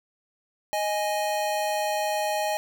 square tone pair together, 622.3 / 830.7 Hz, D#5 / G#5, 0 / 0 cents, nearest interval perfect fourth, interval 500 cents, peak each -28 / -28 dBFS, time 0.73-2.57 s, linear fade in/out 0 ms, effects none

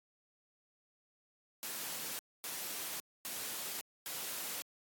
white noise bursts, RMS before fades -41 dBFS, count 4, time 1.63-4.62 s, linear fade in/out 0 ms, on 560 ms, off 250 ms, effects high-pass 150 Hz 12 dB/octave + AAC 64 kbps

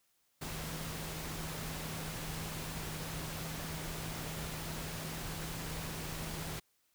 sine tone in noise, 159.3 Hz, D#3, 41 cents sharp, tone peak -44 dBFS, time 0.41-6.6 s, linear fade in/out 10 ms, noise pink, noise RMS -42 dBFS, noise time 0.41-6.6 s, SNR -5 dB, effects white hiss -75 dBFS RMS until 6.94 s

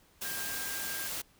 sine tone in noise, 1600 Hz, G6, 35 cents sharp, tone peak -41 dBFS, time 0.24-1.08 s, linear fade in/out 10 ms, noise white, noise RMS -37 dBFS, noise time 0.21-1.22 s, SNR -7 dB, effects pink hiss -64 dBFS RMS until 1.39 s

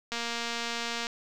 click train, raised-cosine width 0.2 ms, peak -16 dBFS, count 223, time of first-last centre 0.12-1.069 s, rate 234 Hz, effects none

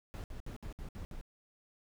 brown noise bursts, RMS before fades -43 dBFS, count 7, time 0.14-1.212 s, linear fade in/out 0 ms, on 100 ms, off 62 ms, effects none

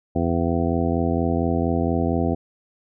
harmonic tone, 84.3 Hz, E2, 39 cents sharp, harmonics 1 / 2 / 3 / 4 / 5 / 6 / 8 / 9, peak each -25 / -26 / -24 / -27 / -30 / -30 / -29 / -32 dBFS, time 0.15-2.35 s, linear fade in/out 10 ms, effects none

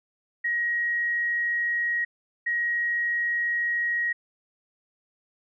sine tone bursts at uneven times, 1893 Hz, A#6, 26 cents sharp, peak -23 dBFS, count 2, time 0.44-2.05 / 2.46-4.13 s, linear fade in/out 10 ms, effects none

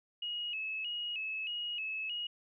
sine tone with vibrato, 2736 Hz, F7, 36 cents flat, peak -35 dBFS, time 0.22-2.27 s, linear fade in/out 5 ms, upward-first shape square, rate 1.6 Hz, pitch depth 93 cents each way, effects none

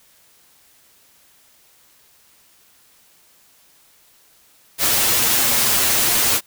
white noise with comb filter, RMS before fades -17 dBFS, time 4.78-6.41 s, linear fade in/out 50 ms, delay 8.7 ms, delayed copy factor +0.75, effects white hiss -54 dBFS RMS until 6.46 s

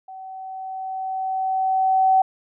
sine tone with level ramp, 760 Hz, F#5, 46 cents sharp, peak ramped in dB -35 to -12 dBFS, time 0.08-2.22 s, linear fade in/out 5 ms, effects none

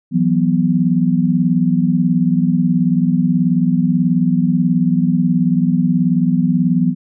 sine chord, E suspended second, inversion none, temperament equal with one note detuned, 166.54 / 185 / 246.9 Hz, E3 / F#3 / B3, +18 / 0 / 0 cents, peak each -16 dBFS, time 0.11-6.95 s, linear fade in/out 50 ms, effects none

